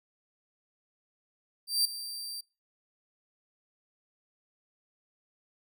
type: tone with ADSR envelope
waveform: sawtooth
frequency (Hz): 4693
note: D8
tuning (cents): -2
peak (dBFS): -19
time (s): 1.67-2.41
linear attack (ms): 180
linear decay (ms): 4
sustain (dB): -15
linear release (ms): 8
effects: noise-tail reverb RT60 0.3 s tail -25 dB re dry